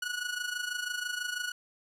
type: tone with amplitude modulation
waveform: sawtooth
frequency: 1464 Hz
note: F#6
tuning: 19 cents flat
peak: -26 dBFS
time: 0.02-1.52 s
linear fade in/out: 5 ms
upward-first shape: sine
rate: 26.1 Hz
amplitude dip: 70%
effects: low-pass 12000 Hz 12 dB/octave + 11-bit